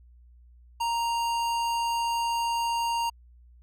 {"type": "tone with hard clipping", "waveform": "sine", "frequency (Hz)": 932.3, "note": "A#5", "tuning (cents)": 0, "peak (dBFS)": -27, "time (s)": [0.8, 3.1], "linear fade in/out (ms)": 10, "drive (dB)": 17, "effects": ["added 60 Hz sine -51 dBFS peak until 3.62 s"]}